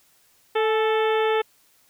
harmonic tone with a mistuned harmonic, 440 Hz, A4, in tune, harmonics 1 / 2 / 3 / 4 / 5 / 6 / 7 / 8, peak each -20 / -26 / -30 / -32 / -34 / -36 / -37 / -38 dBFS, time 0.55-1.42 s, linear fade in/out 10 ms, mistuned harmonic 2, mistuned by -43 cents, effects white hiss -60 dBFS RMS until 1.89 s

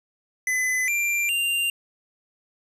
square tone with pitch steps, 2016 / 2370 / 2786 Hz, B6 / D7 / F7, +35 / +15 / -5 cents, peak -22 dBFS, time 0.47-1.7 s, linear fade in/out 2 ms, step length 410 ms, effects resampled to 32000 Hz + 9-bit

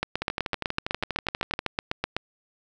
two click trains, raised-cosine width 0.3 ms, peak -9 / -12 dBFS, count 18 / 18, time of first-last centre 0.03-2.166 / 0.22-1.591 s, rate 7.96 / 12.4 Hz, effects none

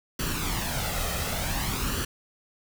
pink noise with flanger, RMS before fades -29 dBFS, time 0.19-2.05 s, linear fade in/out 5 ms, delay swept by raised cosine 0.67 to 1.59 ms, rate 0.55 Hz, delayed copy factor +0.6, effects none

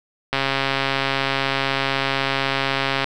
click train, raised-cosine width 0.3 ms, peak -4 dBFS, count 370, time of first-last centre 0.33-3.043 s, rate 136 Hz, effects none

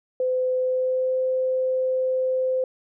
sine tone with pitch glide, 510 to 516.2 Hz, C5 to C5, -44 to -23 cents, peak -20 dBFS, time 0.2-2.64 s, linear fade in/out 2 ms, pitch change +21 cents, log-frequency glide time 0.56-1.18 s, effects none

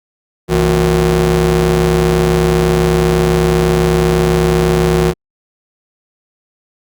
30% pulse ring-modulated tone, 100 Hz, G2, 35 cents sharp, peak -4 dBFS, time 0.48-5.14 s, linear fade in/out 50 ms, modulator 264 Hz, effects Opus 48 kbps

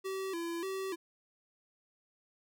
square tone with vibrato, 359.9 Hz, F#4, 48 cents flat, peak -36 dBFS, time 0.04-0.96 s, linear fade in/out 20 ms, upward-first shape square, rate 1.7 Hz, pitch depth 110 cents each way, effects none

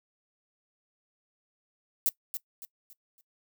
violet noise with echo, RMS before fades -25 dBFS, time 2.06-2.09 s, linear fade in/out 0 ms, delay 280 ms, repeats 4, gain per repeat -9 dB, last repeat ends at 3.21 s, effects noise-tail reverb RT60 0.1 s tail -21 dB re dry

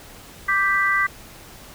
sine chord, G major, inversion second, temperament equal, 1174.7 / 1568 / 1975.5 Hz, D6 / G6 / B6, 0 / 0 / 0 cents, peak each -22 / -22 / -20 dBFS, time 0.48-1.07 s, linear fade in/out 10 ms, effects pink hiss -43 dBFS RMS until 1.74 s

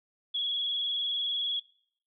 sine tone with vibrato, 3346 Hz, G#7, 12 cents sharp, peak -28 dBFS, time 0.34-1.6 s, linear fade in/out 10 ms, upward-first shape square, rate 20 Hz, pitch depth 34 cents each way, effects noise-tail reverb RT60 0.6 s tail -24 dB re dry

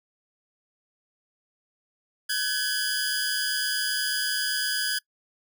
sawtooth tone cluster, 1529 / 1677 / 4901 Hz, G6 / G#6 / D#8, -44 / +16 / -27 cents, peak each -27 / -26 / -26 dBFS, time 2.29-4.99 s, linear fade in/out 10 ms, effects noise-tail reverb RT60 0.1 s tail -24 dB re dry

